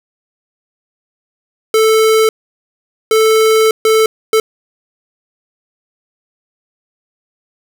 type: tone bursts at uneven times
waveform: square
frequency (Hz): 440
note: A4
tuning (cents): 0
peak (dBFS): -8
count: 4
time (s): 1.74-2.29 / 3.11-3.71 / 3.85-4.06 / 4.33-4.4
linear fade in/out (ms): 2
effects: none